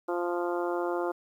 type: harmonic tone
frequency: 174.61 Hz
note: F3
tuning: in tune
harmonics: 2 / 3 / 4 / 5 / 6 / 7 / 8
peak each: -30 / -34 / -36 / -38 / -40 / -41 / -42 dBFS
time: 0.08-1.12 s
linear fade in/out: 10 ms
effects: 10-bit